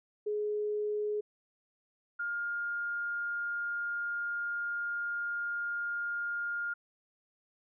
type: tone pair in turn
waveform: sine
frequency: 419.8 / 1412 Hz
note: G#4 / F6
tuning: +19 / +19 cents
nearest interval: octave + major sixth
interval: 2100 cents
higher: second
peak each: -30 / -32 dBFS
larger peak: first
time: 0.26-1.21 / 2.19-6.74 s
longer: second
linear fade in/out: 10 ms
effects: none